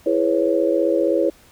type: chord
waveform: sine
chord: C# minor seventh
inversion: first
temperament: just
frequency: 332.6 / 415.8 / 498.9 / 554.4 Hz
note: E4 / G#4 / B4 / C#5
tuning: +16 / +2 / +17 / 0 cents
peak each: -20 / -23 / -22 / -20 dBFS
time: 0.06-1.3 s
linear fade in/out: 5 ms
effects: pink hiss -51 dBFS RMS until 1.51 s